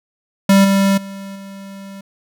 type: tone with level steps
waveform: square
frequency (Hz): 196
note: G3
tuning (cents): 0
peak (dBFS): -8 / -12 / -29 / -32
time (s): 0.49-2.01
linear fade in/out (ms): 5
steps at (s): 0.64 / 0.97 / 1.35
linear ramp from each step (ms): 10
effects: none